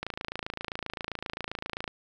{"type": "click train", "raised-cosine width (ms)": 0.3, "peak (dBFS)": -17, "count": 52, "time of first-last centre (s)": [0.03, 1.878], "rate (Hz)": 27.6, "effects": []}